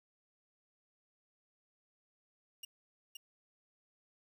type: tone with echo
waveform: sawtooth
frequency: 2830 Hz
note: F7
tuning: 22 cents sharp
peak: -40 dBFS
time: 2.63-2.65 s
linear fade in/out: 5 ms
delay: 520 ms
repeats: 1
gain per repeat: -2 dB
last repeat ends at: 3.17 s
effects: 11-bit